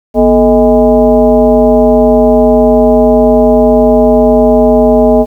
sine tone with frequency modulation, 434.9 Hz, A4, 20 cents flat, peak -3 dBFS, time 0.14-5.26 s, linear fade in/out 50 ms, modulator 192 Hz, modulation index 1.5, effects 7-bit

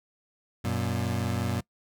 25% pulse tone pair together, 93.7 / 119.39 Hz, F#2 / A#2, +22 / +42 cents, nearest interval major third, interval 420 cents, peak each -26 dBFS, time 0.64-1.61 s, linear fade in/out 10 ms, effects noise-tail reverb RT60 0.1 s tail -23 dB re dry

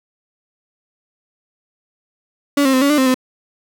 35% pulse tone with pitch steps, 284.8 / 266.6 / 258.7 / 282.2 / 297.8 / 262.3 / 256.7 Hz, C#4 / C4 / C4 / C#4 / D4 / C4 / C4, +47 / +33 / -19 / +31 / +24 / +4 / -33 cents, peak -10 dBFS, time 2.57-3.144 s, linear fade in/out 5 ms, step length 82 ms, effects none

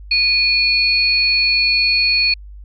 sine tone pair together, 2457 / 4378 Hz, D#7 / C#8, -22 / -22 cents, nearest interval minor seventh, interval 1000 cents, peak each -15 dBFS, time 0.11-2.34 s, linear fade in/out 5 ms, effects added 50 Hz sine -33 dBFS peak until 2.64 s

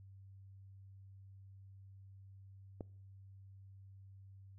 click, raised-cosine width 2 ms, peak -30 dBFS, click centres 2.808 s, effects noise-tail reverb RT60 0.6 s tail -24 dB re dry + added 97 Hz sine -54 dBFS peak until 4.58 s

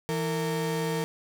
35% pulse tone pair together, 164.81 / 458.9 Hz, E3 / A#4, 0 / -27 cents, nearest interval octave + tritone, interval 1773 cents, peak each -28 dBFS, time 0.09-1.04 s, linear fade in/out 0 ms, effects none

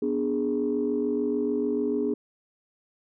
sine chord, G# diminished, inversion first, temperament equal, 246.9 / 293.7 / 415.3 Hz, B3 / D4 / G#4, 0 / 0 / 0 cents, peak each -28 / -28 / -26 dBFS, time 0.02-2.14 s, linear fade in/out 5 ms, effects tanh soft clip ceiling -16 dBFS

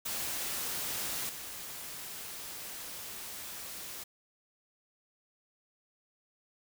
white noise with level steps, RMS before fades -36 / -43 dBFS, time 0.05-4.04 s, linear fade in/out 10 ms, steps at 1.29 s, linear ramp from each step 2 ms, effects none

